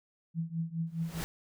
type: tone with tremolo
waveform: sine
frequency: 164.81 Hz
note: E3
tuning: in tune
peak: -28 dBFS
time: 0.34-1.23 s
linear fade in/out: 50 ms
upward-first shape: triangle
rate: 4.8 Hz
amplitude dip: 95%
type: noise with exponential growth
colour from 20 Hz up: pink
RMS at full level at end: -36 dBFS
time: 0.87-1.24 s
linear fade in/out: 0 ms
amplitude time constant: 80 ms
effects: none